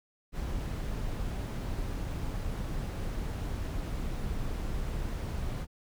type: noise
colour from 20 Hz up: brown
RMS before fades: -34 dBFS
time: 0.32-5.67 s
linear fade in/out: 50 ms
effects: none